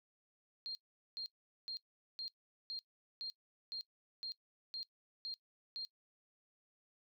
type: tone bursts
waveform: sine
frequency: 4209 Hz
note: C8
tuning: 9 cents sharp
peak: -40 dBFS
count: 11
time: 0.66-5.85 s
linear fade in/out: 0 ms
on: 90 ms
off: 420 ms
effects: noise-tail reverb RT60 0.1 s tail -21 dB re dry